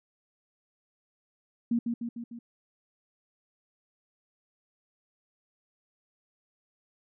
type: tone with echo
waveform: sine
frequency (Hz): 235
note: A#3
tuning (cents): +14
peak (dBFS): -23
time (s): 1.71-1.79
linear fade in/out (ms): 5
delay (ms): 150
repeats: 4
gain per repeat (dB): -4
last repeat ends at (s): 2.39
effects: none